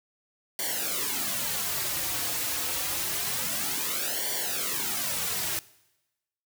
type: noise with flanger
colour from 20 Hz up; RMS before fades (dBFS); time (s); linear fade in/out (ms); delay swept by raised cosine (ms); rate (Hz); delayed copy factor
white; -30; 0.59-5.59; 0; 0.77 to 5.17; 0.27; -0.85
effects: noise-tail reverb RT60 1.0 s tail -21 dB re dry